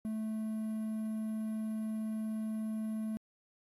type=tone with quantisation; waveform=triangle; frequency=218.4 Hz; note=A3; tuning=13 cents flat; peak=-32 dBFS; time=0.05-3.17 s; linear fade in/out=0 ms; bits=10; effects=AAC 48 kbps